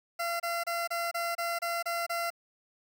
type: tone bursts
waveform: 20% pulse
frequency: 683 Hz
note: F5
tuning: 39 cents flat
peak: -25 dBFS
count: 9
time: 0.19-2.304 s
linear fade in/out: 10 ms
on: 210 ms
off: 28 ms
effects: 10-bit